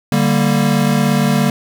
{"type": "chord", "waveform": "square", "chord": "G minor", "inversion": "second", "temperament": "equal", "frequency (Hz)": [146.83, 196, 233.1], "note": ["D3", "G3", "Bb3"], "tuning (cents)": [0, 0, 0], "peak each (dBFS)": -17, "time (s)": [0.12, 1.5], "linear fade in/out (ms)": 2, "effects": ["8-bit"]}